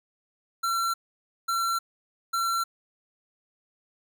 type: tone bursts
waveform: square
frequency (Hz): 1357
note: E6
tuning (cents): +50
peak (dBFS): -25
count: 3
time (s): 0.63-2.64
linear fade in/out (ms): 10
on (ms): 310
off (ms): 540
effects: none